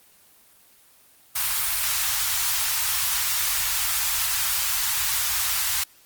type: band-stop noise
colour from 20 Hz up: white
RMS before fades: -24 dBFS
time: 1.35-5.84 s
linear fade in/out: 10 ms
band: 100 to 860 Hz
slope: 24 dB/octave
effects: white hiss -55 dBFS RMS until 6.05 s + Opus 24 kbps